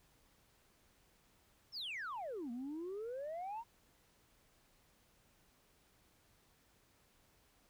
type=exponential two-way sweep; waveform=sine; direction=down then up; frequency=5588 to 229.7 to 958 Hz; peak=-39 dBFS; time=1.72-3.64 s; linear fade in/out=50 ms; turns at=2.51 s; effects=tanh soft clip ceiling -39 dBFS + pink hiss -71 dBFS RMS until 7.69 s